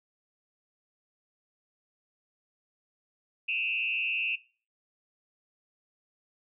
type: tone with frequency modulation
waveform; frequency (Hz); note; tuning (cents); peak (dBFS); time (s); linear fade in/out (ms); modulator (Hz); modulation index
sine; 2637; E7; 0; -27; 3.48-4.36; 10; 118; 1.4
effects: noise-tail reverb RT60 0.4 s tail -21 dB re dry